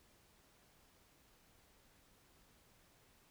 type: silence
effects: pink hiss -69 dBFS RMS until 3.3 s